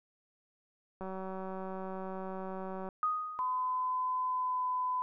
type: click train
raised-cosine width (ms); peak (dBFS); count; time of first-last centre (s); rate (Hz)
1; -28; 356; 1.01-2.888; 189
type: tone with exponential decay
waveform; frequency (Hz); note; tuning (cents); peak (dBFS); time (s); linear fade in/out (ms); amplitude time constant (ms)
sine; 1244.5; D#6; 0; -26; 3.03-3.91; 1; 190
type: tone with pitch glide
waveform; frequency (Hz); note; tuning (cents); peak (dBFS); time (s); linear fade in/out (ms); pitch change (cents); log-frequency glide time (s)
sine; 1014 to 1006.4; B5 to B5; +45 to +32; -30; 3.39-5.02; 0; -13; 4.26-4.64
effects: none